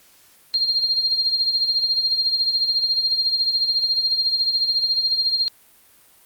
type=tone with tremolo; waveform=sine; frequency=4207 Hz; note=C8; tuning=9 cents sharp; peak=-15 dBFS; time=0.54-5.48 s; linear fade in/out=0 ms; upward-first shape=sine; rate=14 Hz; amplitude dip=60%; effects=white hiss -53 dBFS RMS until 6.25 s + Opus 48 kbps